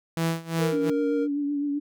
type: tone with tremolo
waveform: sawtooth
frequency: 164.81 Hz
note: E3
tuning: in tune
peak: -18 dBFS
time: 0.17-0.9 s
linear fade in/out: 0 ms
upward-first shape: sine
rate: 2.8 Hz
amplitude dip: 90%
type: tone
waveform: triangle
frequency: 466.2 Hz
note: A#4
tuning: in tune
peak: -23 dBFS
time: 0.58-1.28 s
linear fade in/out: 50 ms
type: tone with vibrato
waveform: sine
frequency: 287.6 Hz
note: D4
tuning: 36 cents flat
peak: -24 dBFS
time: 0.72-1.8 s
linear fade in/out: 20 ms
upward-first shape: triangle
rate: 7.8 Hz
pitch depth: 34 cents each way
effects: none